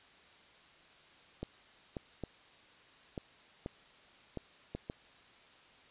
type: clicks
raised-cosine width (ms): 2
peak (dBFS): -25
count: 8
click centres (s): 1.43 / 1.968 / 2.237 / 3.178 / 3.661 / 4.373 / 4.75 / 4.899
effects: white hiss -60 dBFS RMS until 5.9 s + resampled to 8000 Hz